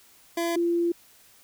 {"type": "tone pair in turn", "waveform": ["25% pulse", "sine"], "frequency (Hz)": [338.5, 342.4], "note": ["E4", "F4"], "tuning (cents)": [46, -34], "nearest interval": "unison", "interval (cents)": 20, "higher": "second", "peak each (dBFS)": -21, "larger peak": "neither", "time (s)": [[0.37, 0.56], [0.56, 0.92]], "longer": "second", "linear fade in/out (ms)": 5, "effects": ["white hiss -56 dBFS RMS until 1.43 s"]}